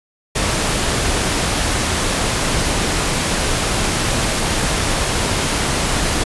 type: noise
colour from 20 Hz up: pink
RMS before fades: -18 dBFS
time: 0.35-6.24 s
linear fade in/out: 10 ms
effects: resampled to 24000 Hz